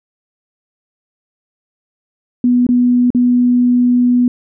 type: tone with dropouts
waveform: sine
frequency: 245.7 Hz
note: B3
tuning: 9 cents flat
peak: -8 dBFS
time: 2.44-4.28 s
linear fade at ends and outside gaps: 2 ms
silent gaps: 2.667-2.689 / 3.104-3.148 s
effects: none